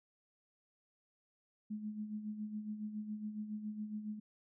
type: tone with tremolo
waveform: sine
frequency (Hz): 212.4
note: G#3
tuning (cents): +39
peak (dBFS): -37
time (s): 1.7-4.2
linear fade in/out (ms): 10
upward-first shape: sine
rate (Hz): 7.2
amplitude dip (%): 60
effects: none

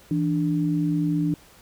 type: tone pair together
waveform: sine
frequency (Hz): 164.8 / 294.3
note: E3 / D4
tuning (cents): 0 / +4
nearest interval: minor seventh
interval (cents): 1004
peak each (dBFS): -23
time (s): 0.11-1.34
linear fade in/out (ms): 2
effects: pink hiss -52 dBFS RMS until 1.61 s

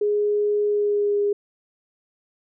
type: tone with pitch glide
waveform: sine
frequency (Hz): 415.3 to 408.6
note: G#4 to G#4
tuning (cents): 0 to -28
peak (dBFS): -18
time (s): 0.01-1.33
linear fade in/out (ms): 5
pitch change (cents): -28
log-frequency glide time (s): 0.66-1.2
effects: none

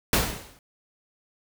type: noise with exponential decay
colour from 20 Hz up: pink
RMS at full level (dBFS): -18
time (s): 0.13-0.59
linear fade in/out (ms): 1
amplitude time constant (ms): 100
effects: none

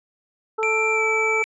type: harmonic tone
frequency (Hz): 440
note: A4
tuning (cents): 0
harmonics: 1 / 2 / 3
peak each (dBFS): -23 / -28 / -28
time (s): 0.58-1.43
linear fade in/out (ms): 10
type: tone with pitch glide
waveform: triangle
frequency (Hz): 2357 to 2310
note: D7 to D7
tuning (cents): +6 to -29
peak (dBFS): -19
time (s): 0.63-1.44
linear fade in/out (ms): 0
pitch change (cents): -35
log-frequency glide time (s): 0.93-1.02
effects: resampled to 22050 Hz

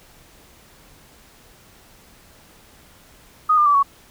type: tone with pitch steps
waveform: sine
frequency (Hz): 1244.5 / 1200 / 1157.1 / 1115.8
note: D#6 / D6 / D6 / C#6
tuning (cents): 0 / +37 / -26 / +11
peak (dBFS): -12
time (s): 3.49-3.83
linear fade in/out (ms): 10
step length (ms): 85
effects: pink hiss -50 dBFS RMS until 4.1 s

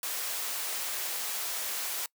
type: high-pass noise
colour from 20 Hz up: white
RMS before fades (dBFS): -34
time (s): 0.03-2.06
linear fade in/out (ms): 2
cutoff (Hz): 470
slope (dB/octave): 12
effects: noise-tail reverb RT60 0.1 s tail -24 dB re dry

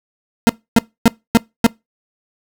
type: tone bursts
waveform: 40% pulse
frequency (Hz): 230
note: A#3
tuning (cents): -23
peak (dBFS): -5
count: 5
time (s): 0.47-1.665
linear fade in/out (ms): 0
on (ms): 23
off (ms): 270
effects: noise-tail reverb RT60 0.2 s tail -23 dB re dry

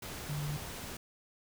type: tone in noise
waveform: sine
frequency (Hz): 146.83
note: D3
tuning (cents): 0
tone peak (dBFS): -34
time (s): 0.29-0.57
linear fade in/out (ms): 5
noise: pink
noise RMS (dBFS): -43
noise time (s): 0.02-0.97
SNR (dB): +6
effects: none

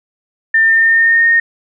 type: tone with pitch glide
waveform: sine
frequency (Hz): 1801 to 1844.2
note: A6 to A#6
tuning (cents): +40 to -19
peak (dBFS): -7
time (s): 0.54-1.4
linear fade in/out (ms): 5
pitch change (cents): +41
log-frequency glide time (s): 0.66-1.27
effects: none

